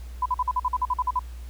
sine tone bursts, 1000 Hz, B5, 21 cents sharp, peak -20 dBFS, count 12, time 0.22-1.193 s, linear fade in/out 5 ms, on 38 ms, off 47 ms, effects added 60 Hz sine -35 dBFS peak until 1.49 s + pink hiss -53 dBFS RMS until 1.49 s

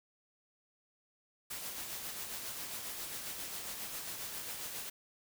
white noise with tremolo, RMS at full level -41 dBFS, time 1.5-4.9 s, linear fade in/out 10 ms, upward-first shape sine, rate 7.4 Hz, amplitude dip 35%, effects none

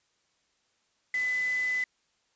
sine tone in noise, 2006 Hz, B6, 26 cents sharp, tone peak -26 dBFS, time 1.14-1.84 s, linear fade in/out 2 ms, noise white, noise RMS -44 dBFS, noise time 1.14-1.84 s, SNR +15 dB, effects white hiss -72 dBFS RMS until 2.35 s + resampled to 16000 Hz

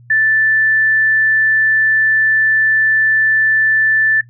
sine tone, 1760 Hz, A6, in tune, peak -10 dBFS, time 0.1-4.21 s, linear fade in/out 5 ms, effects noise-tail reverb RT60 0.1 s tail -17 dB re dry + added 120 Hz sine -40 dBFS peak until 4.29 s

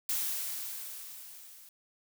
blue noise with level ramp, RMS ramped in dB -31 to -54 dBFS, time 0.09-1.69 s, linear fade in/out 2 ms, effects none

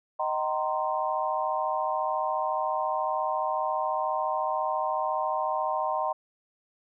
sine chord, C minor seventh, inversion first, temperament equal with one note detuned, 622.3 / 764.3 / 932.3 / 1046.5 Hz, Eb5 / G5 / Bb5 / C6, 0 / -44 / 0 / 0 cents, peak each -31 dBFS, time 0.19-6.13 s, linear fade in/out 10 ms, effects none

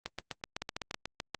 two click trains, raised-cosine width 0.2 ms, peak -18 / -18 dBFS, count 8 / 6, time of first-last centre 0.06-0.944 / 0.62-1.347 s, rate 7.92 / 6.88 Hz, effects Opus 24 kbps

